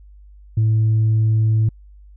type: tone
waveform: sine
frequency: 110 Hz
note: A2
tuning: in tune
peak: -11 dBFS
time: 0.57-1.69 s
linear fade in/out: 5 ms
effects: tanh soft clip ceiling -11 dBFS + added 50 Hz sine -41 dBFS peak until 2.16 s